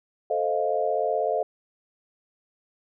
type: chord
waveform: sine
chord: F dominant seventh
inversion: first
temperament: equal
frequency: 440 / 523.3 / 622.3 / 698.5 Hz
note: A4 / C5 / Eb5 / F5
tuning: 0 / 0 / 0 / 0 cents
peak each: -28 / -29 / -27 / -27 dBFS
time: 0.3-1.43 s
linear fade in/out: 5 ms
effects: none